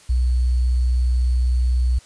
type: tone with sample-and-hold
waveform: sine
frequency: 62 Hz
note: B1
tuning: 7 cents sharp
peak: -15 dBFS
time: 0.09-1.99 s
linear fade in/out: 10 ms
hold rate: 4410 Hz
effects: white hiss -49 dBFS RMS until 2.05 s + resampled to 22050 Hz